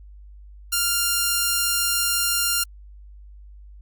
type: tone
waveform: 5% pulse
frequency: 1396.9 Hz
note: F6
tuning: in tune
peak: -8 dBFS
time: 0.72-2.64 s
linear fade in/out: 10 ms
effects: added 50 Hz sine -41 dBFS peak until 3.81 s + Opus 48 kbps